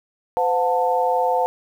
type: tone cluster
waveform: sine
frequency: 509 / 720 / 888 Hz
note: C5 / F#5 / A5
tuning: -48 / -47 / +16 cents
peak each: -21 dBFS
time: 0.37-1.46 s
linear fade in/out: 0 ms
effects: 8-bit